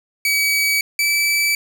sawtooth tone pair in turn, 2278 / 2310 Hz, C#7 / D7, +47 / -29 cents, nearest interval unison, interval 24 cents, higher second, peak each -12 dBFS, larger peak neither, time 0.25-0.81 / 0.99-1.55 s, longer neither, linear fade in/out 2 ms, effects none

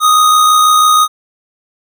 square tone with amplitude modulation, 1244.5 Hz, D#6, in tune, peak -5 dBFS, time 0-1.08 s, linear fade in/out 50 ms, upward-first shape sine, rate 66.1 Hz, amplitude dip 35%, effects none

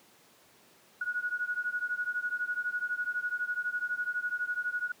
sine beating tone pair, 1453 / 1465 Hz, F#6 / F#6, -32 / -18 cents, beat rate 12 Hz, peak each -33 / -34 dBFS, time 1.01-4.92 s, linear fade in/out 5 ms, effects pink hiss -60 dBFS RMS until 5 s + high-pass 200 Hz 12 dB/octave

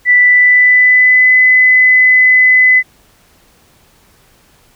sine tone with pitch glide, 1975.5 to 2014 Hz, B6 to B6, 0 to +33 cents, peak -4 dBFS, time 0.05-2.83 s, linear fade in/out 50 ms, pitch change +33 cents, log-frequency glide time 0.16-1.34 s, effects pink hiss -49 dBFS RMS until 4.75 s

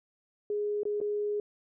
sine tone with dropouts, 415.3 Hz, G#4, in tune, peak -28 dBFS, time 0.5-1.4 s, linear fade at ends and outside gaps 2 ms, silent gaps 0.833-0.853 / 1.003-1.013 s, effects none

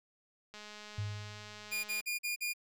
click train, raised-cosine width 0.2 ms, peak -32 dBFS, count 309, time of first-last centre 0.54-2.007 s, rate 210 Hz
sine tone with exponential decay, 103 Hz, G#2, 14 cents flat, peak -32 dBFS, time 0.98-1.86 s, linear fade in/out 5 ms, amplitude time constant 190 ms
sawtooth tone bursts, 2425 Hz, D#7, 45 cents flat, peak -30 dBFS, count 5, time 1.71-2.536 s, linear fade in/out 20 ms, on 130 ms, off 44 ms
effects none

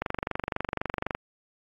click train, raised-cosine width 0.5 ms, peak -13 dBFS, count 28, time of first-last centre 0.02-1.15 s, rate 23.9 Hz, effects AAC 48 kbps

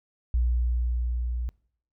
sine tone with level ramp, 60.1 Hz, B1, 46 cents flat, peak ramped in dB -20 to -27 dBFS, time 0.34-1.49 s, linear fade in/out 0 ms, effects noise-tail reverb RT60 0.6 s tail -24 dB re dry

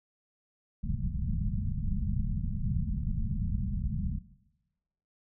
pink low-pass noise, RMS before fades -31 dBFS, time 0.83-4.19 s, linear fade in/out 10 ms, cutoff 220 Hz, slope 96 dB/octave, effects noise-tail reverb RT60 1.0 s tail -18 dB re dry

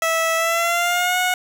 15% pulse tone with pitch glide, 654 to 729.9 Hz, E5 to F#5, -14 to -24 cents, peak -11 dBFS, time 0.02-1.34 s, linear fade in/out 2 ms, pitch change +190 cents, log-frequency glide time 0.36-1.18 s, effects none

